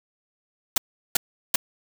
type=noise bursts; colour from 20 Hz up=white; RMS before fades=-19 dBFS; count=3; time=0.76-1.56 s; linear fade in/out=5 ms; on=20 ms; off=370 ms; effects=none